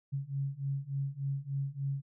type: beating tone pair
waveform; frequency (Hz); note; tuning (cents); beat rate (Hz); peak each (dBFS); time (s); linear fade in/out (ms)
sine; 136.5 / 139.9; C#3 / C#3; -26 / +16; 3.4; -36 / -35; 0.12-2.02; 20
effects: none